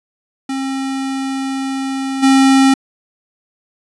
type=tone with level steps; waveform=square; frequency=268.5 Hz; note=C4; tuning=45 cents sharp; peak=-19 / -8 dBFS; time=0.49-2.74 s; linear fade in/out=5 ms; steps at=2.22 s; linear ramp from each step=20 ms; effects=resampled to 24000 Hz